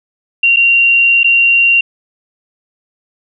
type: tone with dropouts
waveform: sine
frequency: 2761 Hz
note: F7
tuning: 20 cents flat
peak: -6 dBFS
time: 0.43-1.81 s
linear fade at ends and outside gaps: 5 ms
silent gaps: 0.562-0.568 / 1.233-1.243 s
effects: none